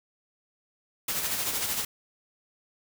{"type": "noise with tremolo", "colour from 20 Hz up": "white", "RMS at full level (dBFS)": -28, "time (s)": [1.08, 1.85], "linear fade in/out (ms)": 5, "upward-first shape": "sine", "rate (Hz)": 13, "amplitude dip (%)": 45, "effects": []}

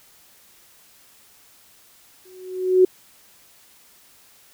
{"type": "tone with exponential growth", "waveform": "sine", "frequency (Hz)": 370, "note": "F#4", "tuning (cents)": 0, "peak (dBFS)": -8, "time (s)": [2.25, 2.85], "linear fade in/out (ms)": 5, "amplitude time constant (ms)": 130, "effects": ["white hiss -53 dBFS RMS until 4.53 s"]}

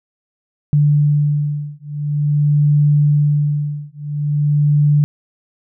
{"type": "beating tone pair", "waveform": "sine", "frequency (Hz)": [146.83, 147.3], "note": ["D3", "D3"], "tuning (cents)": [0, 6], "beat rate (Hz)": 0.47, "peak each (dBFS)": -15, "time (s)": [0.73, 5.04], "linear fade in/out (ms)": 0, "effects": []}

